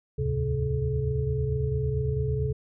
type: tone cluster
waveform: sine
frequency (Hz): 72.8 / 81.7 / 108.4 / 133 / 429.5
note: D2 / E2 / A2 / C3 / A4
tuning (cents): -15 / -15 / -25 / +29 / -42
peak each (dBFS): -31 / -34 / -35 / -27 / -31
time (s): 0.18-2.53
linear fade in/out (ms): 10
effects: none